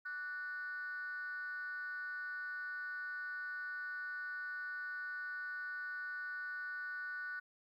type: tone with frequency modulation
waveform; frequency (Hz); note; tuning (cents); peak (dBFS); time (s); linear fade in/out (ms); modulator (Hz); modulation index
sine; 1480; F#6; 0; -39; 0.05-7.4; 10; 323; 0.43
effects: tanh soft clip ceiling -36 dBFS + 13-bit